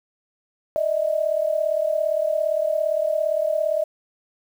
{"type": "tone pair together", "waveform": "sine", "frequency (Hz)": [603, 640.5], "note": ["D5", "E5"], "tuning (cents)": [46, -50], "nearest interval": "minor second", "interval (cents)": 104, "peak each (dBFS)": -22, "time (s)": [0.76, 3.84], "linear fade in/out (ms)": 0, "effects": ["8-bit"]}